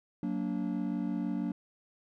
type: chord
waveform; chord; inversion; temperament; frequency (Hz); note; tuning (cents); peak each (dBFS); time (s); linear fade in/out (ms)
triangle; Gb augmented; none; just; 185 / 231.2 / 289.1; Gb3 / Bb3 / D4; 0 / -14 / -27; -33; 0.23-1.52; 2
effects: none